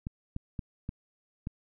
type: clicks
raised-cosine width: 5 ms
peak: -22 dBFS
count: 5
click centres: 0.069 / 0.364 / 0.592 / 0.891 / 1.471 s
effects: none